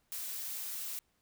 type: noise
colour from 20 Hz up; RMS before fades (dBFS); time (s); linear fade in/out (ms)
blue; -40; 0.12-0.99; 0
effects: pink hiss -75 dBFS RMS until 1.21 s